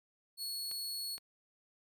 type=tone; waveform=sawtooth; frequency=4367 Hz; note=C#8; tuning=27 cents flat; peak=-35 dBFS; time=0.37-1.19 s; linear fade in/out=50 ms
type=clicks; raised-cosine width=0.2 ms; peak=-33 dBFS; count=2; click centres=0.714 / 1.18 s
effects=none